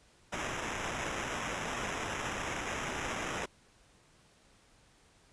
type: noise with sample-and-hold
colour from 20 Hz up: blue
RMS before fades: -37 dBFS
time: 0.32-3.46 s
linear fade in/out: 10 ms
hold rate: 4410 Hz
effects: pink hiss -64 dBFS RMS until 5.32 s + resampled to 22050 Hz